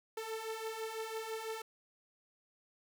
sawtooth beating tone pair, 440 / 446 Hz, A4 / A4, 0 / +23 cents, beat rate 6 Hz, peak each -40 / -37 dBFS, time 0.17-1.62 s, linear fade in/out 5 ms, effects none

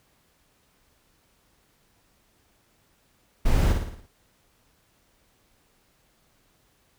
brown noise with echo, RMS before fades -20 dBFS, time 3.45-3.73 s, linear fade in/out 10 ms, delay 56 ms, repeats 6, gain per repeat -5 dB, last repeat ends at 4.066 s, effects pink hiss -65 dBFS RMS until 6.98 s

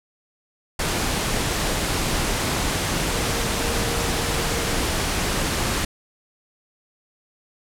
sine tone in noise, 466.2 Hz, A#4, in tune, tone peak -33 dBFS, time 3.12-4.78 s, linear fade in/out 5 ms, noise pink, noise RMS -23 dBFS, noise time 0.79-5.85 s, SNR -13 dB, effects low-pass 11000 Hz 12 dB/octave

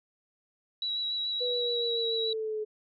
sine tone with vibrato, 3900 Hz, B7, 23 cents flat, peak -29 dBFS, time 0.82-2.33 s, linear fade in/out 2 ms, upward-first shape sine, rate 7 Hz, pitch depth 17 cents each way
sine exponential sweep, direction down, 494.3 to 426.4 Hz, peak -30 dBFS, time 1.4-2.65 s, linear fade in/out 20 ms
effects none

